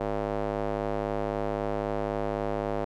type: tone with band-pass filter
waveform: square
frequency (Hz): 51.91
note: G#1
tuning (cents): 0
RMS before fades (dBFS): -30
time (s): 0-2.85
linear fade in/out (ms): 10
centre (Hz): 590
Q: 1.6
effects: none